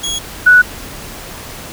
25% pulse / sine tone pair in turn, 3322 / 1475.9 Hz, G#7 / F#6, 0 / -5 cents, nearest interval octave + major second, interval 1405 cents, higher first, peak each -14 / -3 dBFS, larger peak second, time 0.03-0.19 / 0.46-0.62 s, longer neither, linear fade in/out 10 ms, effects pink hiss -30 dBFS RMS until 1.72 s

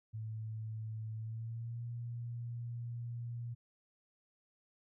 sine tone with pitch glide, 110 to 118.58 Hz, A2 to A#2, 0 to +30 cents, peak -39 dBFS, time 0.13-3.55 s, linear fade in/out 20 ms, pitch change +130 cents, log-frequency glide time 1.15-1.84 s, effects none

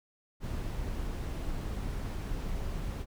brown noise, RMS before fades -35 dBFS, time 0.4-3.06 s, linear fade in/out 50 ms, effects none

